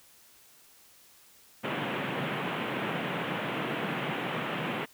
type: band-pass noise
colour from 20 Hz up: pink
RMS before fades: -33 dBFS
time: 1.63-4.86 s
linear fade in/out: 20 ms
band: 130 to 3200 Hz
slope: 48 dB/octave
effects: white hiss -58 dBFS RMS until 4.93 s